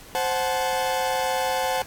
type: chord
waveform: 40% pulse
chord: F# diminished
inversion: second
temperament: equal with one note detuned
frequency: 523.3 / 740 / 867.9 Hz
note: C5 / F#5 / A5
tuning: 0 / 0 / -24 cents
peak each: -26 dBFS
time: 0.15-1.82 s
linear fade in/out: 0 ms
effects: pink hiss -45 dBFS RMS until 1.86 s + AAC 64 kbps